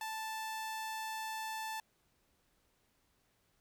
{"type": "tone", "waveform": "sawtooth", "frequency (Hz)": 880, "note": "A5", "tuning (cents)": 0, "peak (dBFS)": -35, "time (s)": [0.01, 1.8], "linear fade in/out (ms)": 2, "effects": ["pink hiss -75 dBFS RMS until 3.6 s"]}